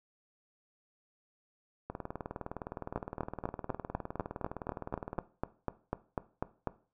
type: two click trains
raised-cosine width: 1 ms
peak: -24 / -18 dBFS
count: 65 / 16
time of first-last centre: 1.9-5.182 / 2.96-6.673 s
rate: 19.5 / 4.04 Hz
effects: noise-tail reverb RT60 0.4 s tail -17 dB re dry